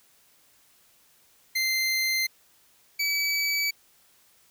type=tone pair in turn; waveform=25% pulse; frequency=2081 / 2289 Hz; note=C7 / D7; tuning=-10 / -45 cents; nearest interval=major second; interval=165 cents; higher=second; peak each=-20 dBFS; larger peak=neither; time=1.55-2.27 / 2.99-3.71 s; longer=neither; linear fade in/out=10 ms; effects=white hiss -61 dBFS RMS until 4.5 s